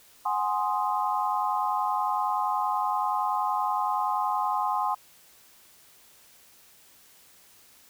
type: chord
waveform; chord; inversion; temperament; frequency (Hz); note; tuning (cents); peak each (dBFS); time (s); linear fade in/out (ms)
sine; Ab dominant seventh; third; equal; 740 / 830.6 / 1046.5 / 1244.5; Gb5 / Ab5 / C6 / Eb6; 0 / 0 / 0 / 0; -32 / -28 / -28 / -33; 0.25-4.95; 10
effects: white hiss -56 dBFS RMS until 7.89 s